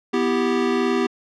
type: chord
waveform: square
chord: E minor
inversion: second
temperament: equal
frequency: 246.9 / 329.6 / 392 Hz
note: B3 / E4 / G4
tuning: 0 / 0 / 0 cents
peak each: -23 / -26 / -22 dBFS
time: 0.13-1.07 s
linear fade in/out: 10 ms
effects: low-pass 4000 Hz 12 dB/octave